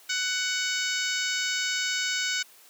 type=harmonic tone; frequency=745 Hz; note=F#5; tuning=12 cents sharp; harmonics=2 / 3 / 4 / 5 / 6 / 7 / 8 / 9 / 10; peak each=-31 / -33 / -34 / -35 / -36 / -36 / -37 / -38 / -38 dBFS; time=0.09-2.43 s; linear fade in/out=10 ms; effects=white hiss -54 dBFS RMS until 2.69 s + high-pass 300 Hz 12 dB/octave